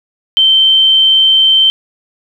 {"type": "tone", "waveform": "sine", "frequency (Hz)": 3111, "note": "G7", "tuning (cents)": -14, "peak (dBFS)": -5, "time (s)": [0.37, 1.7], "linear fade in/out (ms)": 0, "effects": ["7-bit"]}